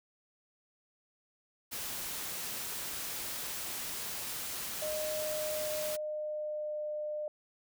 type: noise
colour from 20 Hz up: white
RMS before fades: -39 dBFS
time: 1.71-5.97 s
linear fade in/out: 20 ms
type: tone with pitch glide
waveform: sine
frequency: 615 to 603 Hz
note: D#5 to D5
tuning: -20 to +46 cents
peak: -34 dBFS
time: 4.82-7.28 s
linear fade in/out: 2 ms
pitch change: -34 cents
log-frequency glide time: 5.21-6.82 s
effects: none